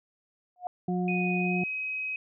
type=tone with exponential growth; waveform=sine; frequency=720 Hz; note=F#5; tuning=47 cents flat; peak=-26 dBFS; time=0.56-0.67 s; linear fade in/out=1 ms; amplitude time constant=22 ms
type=harmonic tone; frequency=180 Hz; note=F#3; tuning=47 cents flat; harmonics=1 / 2 / 4; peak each=-27 / -33 / -35 dBFS; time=0.88-1.64 s; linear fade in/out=5 ms
type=tone with pitch glide; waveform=sine; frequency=2489 to 2534 Hz; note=D#7 to D#7; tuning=0 to +31 cents; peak=-30 dBFS; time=1.08-2.16 s; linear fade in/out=2 ms; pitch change=+31 cents; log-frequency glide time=1.38-1.61 s
effects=none